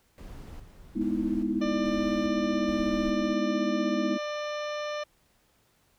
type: noise with tremolo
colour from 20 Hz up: brown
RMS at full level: -42 dBFS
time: 0.18-3.34 s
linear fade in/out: 0 ms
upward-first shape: square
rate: 1.2 Hz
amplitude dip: 55%
type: chord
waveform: sine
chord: E major seventh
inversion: first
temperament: equal with one note detuned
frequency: 207.7 / 246.9 / 311.1 / 327.2 Hz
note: G#3 / B3 / D#4 / E4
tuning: 0 / 0 / 0 / -13 cents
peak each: -31 dBFS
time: 0.95-4.18 s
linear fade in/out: 20 ms
type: harmonic tone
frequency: 596 Hz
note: D5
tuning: 25 cents sharp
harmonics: 1 / 2 / 3 / 4 / 5 / 6 / 7 / 9 / 10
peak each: -32 / -38 / -42 / -44 / -46 / -48 / -49 / -51 / -52 dBFS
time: 1.61-5.04 s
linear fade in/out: 10 ms
effects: pink hiss -67 dBFS RMS until 5.98 s